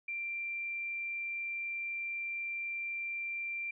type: tone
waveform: sine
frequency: 2363 Hz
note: D7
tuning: 10 cents sharp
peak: -35 dBFS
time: 0.08-3.71 s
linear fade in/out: 5 ms
effects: none